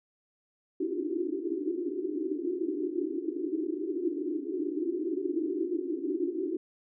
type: band-pass noise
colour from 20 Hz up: white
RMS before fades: -32 dBFS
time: 0.8-6.57 s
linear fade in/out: 5 ms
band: 290 to 380 Hz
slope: 96 dB/octave
effects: none